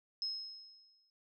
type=tone with exponential decay; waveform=sine; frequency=5160 Hz; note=E8; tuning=38 cents flat; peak=-33 dBFS; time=0.22-1.1 s; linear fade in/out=1 ms; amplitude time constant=190 ms; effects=none